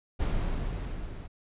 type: noise with level ramp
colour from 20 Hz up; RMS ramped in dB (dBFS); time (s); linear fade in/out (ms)
brown; -26 to -40; 0.19-1.28; 20
effects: resampled to 8000 Hz